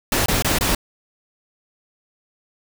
pink noise bursts, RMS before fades -19 dBFS, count 4, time 0.12-0.749 s, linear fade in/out 2 ms, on 140 ms, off 23 ms, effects none

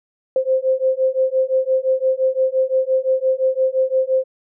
sine beating tone pair, 520 / 525.8 Hz, C5 / C5, -11 / +8 cents, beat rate 5.8 Hz, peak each -18 dBFS, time 0.36-4.24 s, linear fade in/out 2 ms, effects none

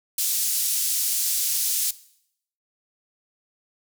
white band-pass noise, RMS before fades -24 dBFS, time 0.18-1.91 s, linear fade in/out 5 ms, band 5200 to 15000 Hz, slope 12 dB/octave, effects noise-tail reverb RT60 0.7 s tail -18 dB re dry

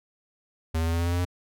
square tone with pitch steps, 80.7 / 81.83 / 82.97 / 84.13 / 85.3 / 86.49 / 87.7 / 88.92 Hz, E2 / E2 / E2 / E2 / F2 / F2 / F2 / F2, -36 / -12 / +12 / +36 / -40 / -16 / +8 / +32 cents, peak -24 dBFS, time 0.74-1.252 s, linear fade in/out 10 ms, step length 64 ms, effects none

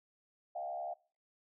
sine tone with frequency modulation, 698.5 Hz, F5, in tune, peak -37 dBFS, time 0.55-0.94 s, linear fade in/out 10 ms, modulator 71.7 Hz, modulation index 1, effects noise-tail reverb RT60 0.4 s tail -24 dB re dry

